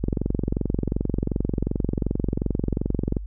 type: click train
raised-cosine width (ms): 3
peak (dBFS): -10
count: 72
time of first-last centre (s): 0.04-3.168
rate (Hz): 22.7
effects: added 50 Hz sine -31 dBFS peak until 3.26 s